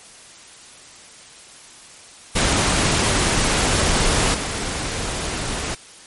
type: noise with level steps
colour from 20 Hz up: pink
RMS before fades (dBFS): -18 / -25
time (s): 2.35-5.75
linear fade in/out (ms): 10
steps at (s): 4.34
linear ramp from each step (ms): 5
effects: white hiss -43 dBFS RMS until 6.06 s + MP3 48 kbps